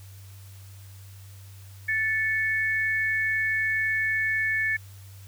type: tone pair together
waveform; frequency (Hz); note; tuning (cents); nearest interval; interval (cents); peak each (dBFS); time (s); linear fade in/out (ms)
sine; 1756.1 / 2214; A6 / C#7; -4 / -3; major third; 401; -24 / -28; 1.88-4.77; 10
effects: added 97 Hz sine -43 dBFS peak until 5.27 s + white hiss -54 dBFS RMS until 5.27 s